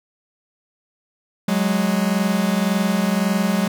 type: tone pair together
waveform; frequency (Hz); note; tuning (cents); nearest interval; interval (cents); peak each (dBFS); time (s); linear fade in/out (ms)
45% pulse; 185.7 / 207.5; F#3 / G#3; +7 / -1; major second; 192; -20; 1.48-3.68; 5
effects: none